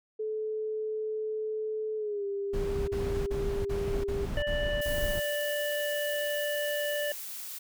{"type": "tone with pitch glide", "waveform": "sine", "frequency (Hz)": [433, 399.4], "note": ["A4", "G4"], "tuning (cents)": [-28, 32], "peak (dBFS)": -30, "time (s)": [0.19, 4.26], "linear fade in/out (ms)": 10, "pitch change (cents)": -140, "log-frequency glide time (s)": [1.97, 2.25]}
{"type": "noise bursts", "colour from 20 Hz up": "brown", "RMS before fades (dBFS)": -33, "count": 7, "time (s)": [2.53, 5.202], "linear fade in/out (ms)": 10, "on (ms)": 350, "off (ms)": 37}
{"type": "harmonic tone", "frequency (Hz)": 587.3, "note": "D5", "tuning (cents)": 0, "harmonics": [1, 3, 5], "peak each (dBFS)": [-30, -35, -39], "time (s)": [4.37, 7.12], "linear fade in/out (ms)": 2}
{"type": "noise", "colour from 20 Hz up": "blue", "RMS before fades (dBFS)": -40, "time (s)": [4.81, 7.59], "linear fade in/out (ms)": 10}
{"effects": []}